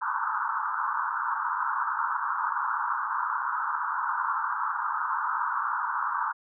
pink band-pass noise, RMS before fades -29 dBFS, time 0.01-6.33 s, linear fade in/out 20 ms, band 890 to 1500 Hz, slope 96 dB/octave, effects none

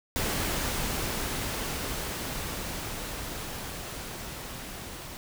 pink noise with level ramp, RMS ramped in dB -29 to -41 dBFS, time 0.16-5.17 s, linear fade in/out 0 ms, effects none

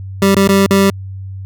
25% pulse tone with dropouts, 196 Hz, G3, in tune, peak -4 dBFS, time 0.22-0.9 s, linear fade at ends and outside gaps 2 ms, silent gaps 0.347-0.366 / 0.476-0.49 / 0.664-0.707 s, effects added 96 Hz sine -24 dBFS peak until 1.45 s

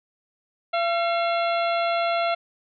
harmonic tone with a mistuned harmonic, 680 Hz, F5, 46 cents flat, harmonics 1 / 2 / 3 / 4 / 5 / 6, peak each -22 / -28 / -32 / -34 / -36 / -38 dBFS, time 0.73-2.35 s, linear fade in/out 10 ms, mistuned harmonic 3, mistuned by +89 cents, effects none

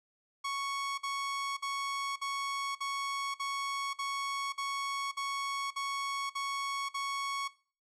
sawtooth tone bursts, 1108.7 Hz, C#6, in tune, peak -29 dBFS, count 12, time 0.44-7.481 s, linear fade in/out 10 ms, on 540 ms, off 51 ms, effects noise-tail reverb RT60 0.4 s tail -19 dB re dry + low-pass 8000 Hz 12 dB/octave

